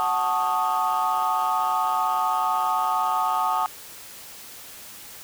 sine chord, D# half-diminished seventh, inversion first, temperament equal, 740 / 880 / 1108.7 / 1244.5 Hz, F#5 / A5 / C#6 / D#6, 0 / 0 / 0 / 0 cents, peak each -25 / -24 / -27 / -24 dBFS, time 0-3.66 s, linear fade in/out 0 ms, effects tanh soft clip ceiling -15 dBFS + white hiss -42 dBFS RMS until 5.23 s

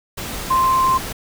sine tone in noise, 1046.5 Hz, C6, in tune, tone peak -13 dBFS, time 0.5-0.98 s, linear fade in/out 10 ms, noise pink, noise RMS -28 dBFS, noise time 0.17-1.13 s, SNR +12 dB, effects none

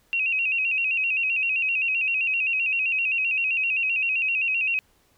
sine tone with vibrato, 2637 Hz, E7, in tune, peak -21 dBFS, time 0.13-4.79 s, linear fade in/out 0 ms, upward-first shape square, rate 7.7 Hz, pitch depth 67 cents each way, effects pink hiss -63 dBFS RMS until 5.17 s

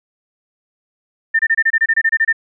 sine tone bursts, 1800 Hz, A6, 39 cents sharp, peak -10 dBFS, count 13, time 1.34-2.328 s, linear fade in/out 10 ms, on 52 ms, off 26 ms, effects none

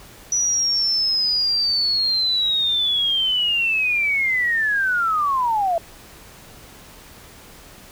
sine linear sweep, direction down, 5910 to 654 Hz, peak -17 dBFS, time 0.32-5.78 s, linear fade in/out 2 ms, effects pink hiss -44 dBFS RMS until 7.91 s

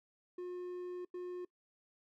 triangle tone bursts at uneven times, 358.8 Hz, F4, 47 cents sharp, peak -38 dBFS, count 2, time 0.38-1.05 / 1.14-1.45 s, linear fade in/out 5 ms, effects noise-tail reverb RT60 0.1 s tail -23 dB re dry

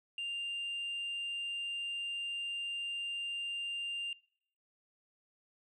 sine tone, 2794 Hz, F7, in tune, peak -34 dBFS, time 0.18-4.13 s, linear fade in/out 2 ms, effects noise-tail reverb RT60 0.7 s tail -25 dB re dry + tanh soft clip ceiling -34 dBFS

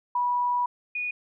sine tone pair in turn, 977 / 2462 Hz, B5 / D#7, -19 / -19 cents, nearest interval octave + major third, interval 1600 cents, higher second, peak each -22 / -27 dBFS, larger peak first, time 0.15-0.66 / 0.95-1.11 s, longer first, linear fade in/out 5 ms, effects none

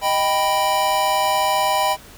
square chord, Eb augmented, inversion none, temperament equal, 622.3 / 784 / 987.8 Hz, Eb5 / G5 / B5, 0 / 0 / 0 cents, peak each -24 / -21 / -21 dBFS, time 0.01-1.97 s, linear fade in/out 50 ms, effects pink hiss -43 dBFS RMS until 2.17 s

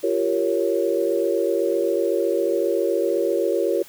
sine chord, G half-diminished seventh, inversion third, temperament equal with one note detuned, 344.2 / 392 / 466.2 / 554.4 Hz, F4 / G4 / Bb4 / Db5, -25 / 0 / 0 / 0 cents, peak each -24 dBFS, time 0.03-3.83 s, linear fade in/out 10 ms, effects white hiss -46 dBFS RMS until 3.88 s

